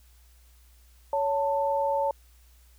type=tone pair together; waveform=sine; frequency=560 / 889 Hz; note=C#5 / A5; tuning=+18 / +18 cents; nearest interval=minor sixth; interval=800 cents; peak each=-26 dBFS; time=1.13-2.11 s; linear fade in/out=2 ms; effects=added 60 Hz sine -54 dBFS peak until 2.78 s + white hiss -63 dBFS RMS until 2.78 s